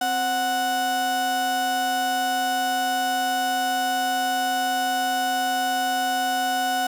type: tone pair together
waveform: 35% pulse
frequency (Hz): 261.6 / 739.1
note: C4 / F#5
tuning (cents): 0 / -2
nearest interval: octave + tritone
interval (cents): 1798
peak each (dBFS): -31 / -20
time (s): 0.01-6.87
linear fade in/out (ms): 5
effects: none